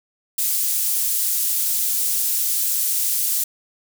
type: high-pass noise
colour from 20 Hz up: pink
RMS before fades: -21 dBFS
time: 0.38-3.44 s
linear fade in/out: 5 ms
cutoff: 9600 Hz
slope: 12 dB/octave
effects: none